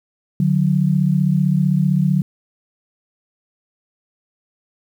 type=tone pair together; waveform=sine; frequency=148.4 / 183.97 Hz; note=D3 / F#3; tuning=+18 / -10 cents; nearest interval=major third; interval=372 cents; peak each=-16 dBFS; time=0.4-2.22 s; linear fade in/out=2 ms; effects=8-bit